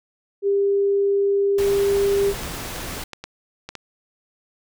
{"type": "tone", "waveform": "sine", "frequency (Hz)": 399, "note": "G4", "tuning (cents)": 31, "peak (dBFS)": -16, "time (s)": [0.42, 2.34], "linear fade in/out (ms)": 50}
{"type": "noise", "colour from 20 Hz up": "pink", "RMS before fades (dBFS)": -31, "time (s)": [1.58, 3.04], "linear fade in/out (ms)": 5}
{"type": "clicks", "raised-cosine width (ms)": 0.2, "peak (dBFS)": -16, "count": 6, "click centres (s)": [2.434, 2.762, 3.133, 3.24, 3.69, 3.753]}
{"effects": []}